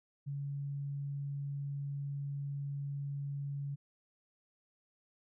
sine tone, 141.1 Hz, C#3, 31 cents sharp, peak -36 dBFS, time 0.26-3.76 s, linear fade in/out 20 ms, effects none

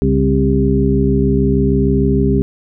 harmonic tone with a mistuned harmonic, 66.5 Hz, C2, 29 cents sharp, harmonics 1 / 2 / 3 / 4 / 6, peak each -17 / -17 / -17 / -17 / -17 dBFS, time 0.02-2.42 s, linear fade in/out 0 ms, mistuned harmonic 2, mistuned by +75 cents, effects none

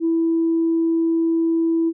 sine tone, 329.6 Hz, E4, in tune, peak -15 dBFS, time 0-1.93 s, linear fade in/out 50 ms, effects tanh soft clip ceiling -11 dBFS

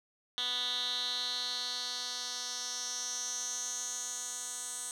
10% pulse tone with band-pass filter sweep, 246.9 Hz, B3, in tune, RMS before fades -37 dBFS, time 0.38-4.91 s, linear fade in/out 0 ms, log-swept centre 3500 to 8000 Hz, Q 5.1, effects none

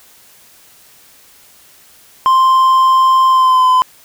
triangle tone with pitch glide, 1046.5 to 1018.5 Hz, C6 to C6, 0 to -47 cents, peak -5 dBFS, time 2.26-3.82 s, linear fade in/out 0 ms, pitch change -47 cents, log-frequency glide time 3.28-3.69 s, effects white hiss -45 dBFS RMS until 4.04 s

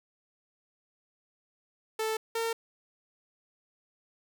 sawtooth tone pair in turn, 439.8 / 456.2 Hz, A4 / A#4, -1 / -37 cents, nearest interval minor second, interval 64 cents, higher second, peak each -25 dBFS, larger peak neither, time 1.99-2.17 / 2.35-2.53 s, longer neither, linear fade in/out 5 ms, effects none

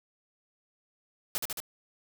white noise with echo, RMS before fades -31 dBFS, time 1.35-1.38 s, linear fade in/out 0 ms, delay 74 ms, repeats 3, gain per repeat -2 dB, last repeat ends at 1.602 s, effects none

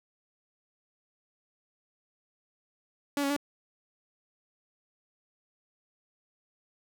sawtooth tone with pitch steps, 285.4 / 278.2 / 287.7 Hz, D4 / C#4 / D4, -49 / +6 / -36 cents, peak -23 dBFS, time 3.17-3.365 s, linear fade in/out 2 ms, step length 65 ms, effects 10-bit

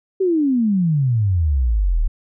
sine exponential sweep, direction down, 392.7 to 35.38 Hz, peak -14 dBFS, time 0.2-2.08 s, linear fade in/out 10 ms, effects none

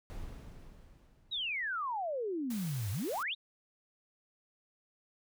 brown noise with exponential decay, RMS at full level -41 dBFS, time 0.1-2.17 s, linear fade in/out 0 ms, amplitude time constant 450 ms
sine exponential two-way sweep, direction down then up, 3951 to 92.7 to 3951 Hz, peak -33 dBFS, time 1.31-3.35 s, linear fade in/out 20 ms, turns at 2.91 s
white noise, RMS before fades -47 dBFS, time 2.5-3.23 s, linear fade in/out 5 ms
effects none

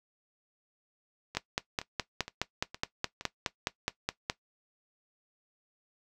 two click trains, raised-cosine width 0.2 ms, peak -23 / -11 dBFS, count 5 / 15, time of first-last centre 1.35-3.21 / 1.37-4.299 s, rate 2.15 / 4.78 Hz, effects noise-tail reverb RT60 0.1 s tail -17 dB re dry

